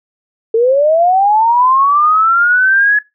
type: linear sweep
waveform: sine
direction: up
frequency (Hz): 439.3 to 1700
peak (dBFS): -7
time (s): 0.54-2.99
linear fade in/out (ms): 5
effects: noise-tail reverb RT60 0.2 s tail -21 dB re dry